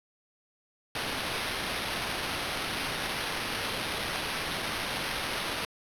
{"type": "noise with sample-and-hold", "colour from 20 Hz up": "blue", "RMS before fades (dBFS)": -33, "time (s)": [0.95, 5.65], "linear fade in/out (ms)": 2, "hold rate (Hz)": 7350, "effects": ["low-pass 12000 Hz 12 dB/octave"]}